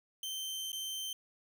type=tone with dropouts; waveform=sawtooth; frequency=3109 Hz; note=G7; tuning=15 cents flat; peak=-34 dBFS; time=0.23-1.13 s; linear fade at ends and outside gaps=2 ms; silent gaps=0.719-0.729 s; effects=none